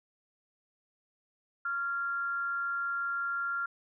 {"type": "tone with amplitude modulation", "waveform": "sine", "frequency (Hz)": 1387, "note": "F6", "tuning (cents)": -12, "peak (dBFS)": -28, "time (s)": [1.65, 3.66], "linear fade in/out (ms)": 5, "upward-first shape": "sine", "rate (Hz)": 275, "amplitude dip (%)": 45, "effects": []}